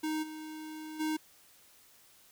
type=tone with level steps; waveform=square; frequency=311.1 Hz; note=D#4; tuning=in tune; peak=-32 / -42 / -31 dBFS; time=0.03-1.17 s; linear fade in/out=10 ms; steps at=0.22 / 0.99 s; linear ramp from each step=20 ms; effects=white hiss -61 dBFS RMS until 2.31 s